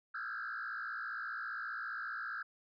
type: tone with frequency modulation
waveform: sine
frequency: 1483 Hz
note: F#6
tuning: 4 cents sharp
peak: -37 dBFS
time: 0.14-2.43 s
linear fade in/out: 10 ms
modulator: 57.5 Hz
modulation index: 3.2
effects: tanh soft clip ceiling -35 dBFS